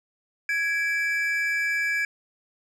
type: tone pair together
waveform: triangle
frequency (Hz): 1661.2 / 2324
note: G#6 / D7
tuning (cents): 0 / -19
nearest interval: tritone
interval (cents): 581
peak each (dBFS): -24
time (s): 0.49-2.05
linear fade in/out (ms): 2
effects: none